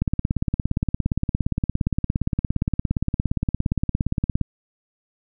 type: click train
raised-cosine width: 5 ms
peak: -8 dBFS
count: 77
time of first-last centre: 0.02-4.413 s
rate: 17.3 Hz
effects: none